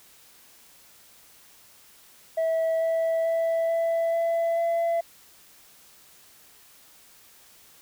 sine tone with pitch steps, 651 / 655.5 / 660.1 / 664.7 / 669.3 / 674 Hz, E5 / E5 / E5 / E5 / E5 / E5, -22 / -10 / +2 / +14 / +26 / +38 cents, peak -19 dBFS, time 2.37-5.01 s, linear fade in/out 10 ms, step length 440 ms, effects tanh soft clip ceiling -21 dBFS + white hiss -54 dBFS RMS until 7.81 s

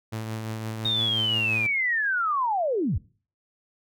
sawtooth tone with tremolo, 110.6 Hz, A2, 9 cents sharp, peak -25 dBFS, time 0.12-1.67 s, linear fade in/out 10 ms, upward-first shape triangle, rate 5.8 Hz, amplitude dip 35%
sine linear sweep, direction down, 3729 to 56.9 Hz, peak -22 dBFS, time 0.85-2.98 s, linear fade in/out 5 ms
effects noise-tail reverb RT60 0.4 s tail -21 dB re dry

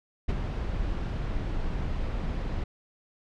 brown noise with ADSR envelope, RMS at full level -23 dBFS, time 0.28-2.64 s, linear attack 15 ms, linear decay 29 ms, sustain -7 dB, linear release 6 ms, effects low-pass 4000 Hz 12 dB/octave

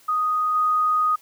sine tone with level steps, 1244.5 Hz, D#6, in tune, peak -19 / -17 dBFS, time 0.08-1.16 s, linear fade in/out 10 ms, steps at 0.54 s, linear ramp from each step 20 ms, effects white hiss -54 dBFS RMS until 1.21 s + high-pass 80 Hz 12 dB/octave

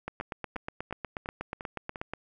two click trains, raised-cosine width 0.5 ms, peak -19 / -23 dBFS, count 18 / 6, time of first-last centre 0.08-2.136 / 0.21-1.958 s, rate 8.27 / 2.86 Hz, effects none

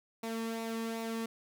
sawtooth tone with flanger, 226.6 Hz, A#3, 49 cents flat, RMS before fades -37 dBFS, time 0.23-1.26 s, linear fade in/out 5 ms, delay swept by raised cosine 0.62 to 1.4 ms, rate 2.6 Hz, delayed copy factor -0.5, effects none

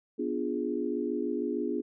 sine chord, B diminished seventh, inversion none, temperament equal, 246.9 / 293.7 / 349.2 / 415.3 Hz, B3 / D4 / F4 / Ab4, 0 / 0 / 0 / 0 cents, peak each -34 dBFS, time 0.18-1.82 s, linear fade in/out 20 ms, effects none

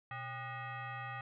sine tone with frequency modulation, 550 Hz, C#5, 14 cents flat, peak -40 dBFS, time 0.11-1.21 s, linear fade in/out 2 ms, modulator 673 Hz, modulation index 2.6, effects none

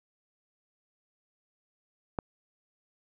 click, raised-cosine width 1 ms, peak -16 dBFS, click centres 2.188 s, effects none

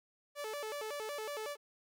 sawtooth tone with vibrato, 502 Hz, B4, 28 cents sharp, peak -35 dBFS, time 0.35-1.57 s, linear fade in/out 50 ms, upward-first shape square, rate 5.4 Hz, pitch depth 250 cents each way, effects none

